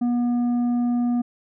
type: tone with tanh clipping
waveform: sine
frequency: 241.6 Hz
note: B3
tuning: 38 cents flat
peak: -20 dBFS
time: 0.01-1.22 s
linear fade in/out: 10 ms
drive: 6 dB
effects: none